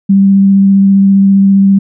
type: tone with vibrato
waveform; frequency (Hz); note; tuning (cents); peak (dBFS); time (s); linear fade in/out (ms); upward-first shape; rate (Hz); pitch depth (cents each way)
sine; 196; G3; 0; -3; 0.09-1.79; 10; square; 15; 8
effects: none